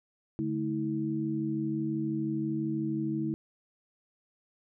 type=tone cluster; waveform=sine; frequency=143.6 / 216.4 / 322.2 Hz; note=D3 / A3 / E4; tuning=-39 / -29 / -39 cents; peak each=-35 / -34 / -31 dBFS; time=0.39-3.34 s; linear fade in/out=0 ms; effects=none